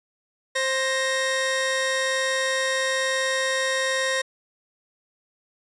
sawtooth tone pair together, 526.9 / 1864.7 Hz, C5 / A#6, +12 / 0 cents, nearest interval octave + minor seventh, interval 2188 cents, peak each -21 dBFS, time 0.55-4.22 s, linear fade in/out 10 ms, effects resampled to 22050 Hz

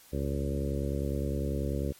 harmonic tone with a mistuned harmonic, 70 Hz, C#2, 18 cents sharp, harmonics 1 / 2 / 3 / 4 / 5 / 6 / 7 / 8, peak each -32 / -35 / -37 / -38 / -39 / -40 / -40 / -41 dBFS, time 0.12-1.93 s, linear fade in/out 20 ms, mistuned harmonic 1, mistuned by +28 cents, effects white hiss -56 dBFS RMS until 1.99 s + MP3 64 kbps

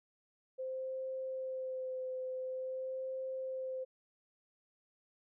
sine tone with vibrato, 519 Hz, C5, 14 cents flat, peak -37 dBFS, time 0.58-3.85 s, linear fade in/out 20 ms, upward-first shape sine, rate 0.47 Hz, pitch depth 16 cents each way, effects none

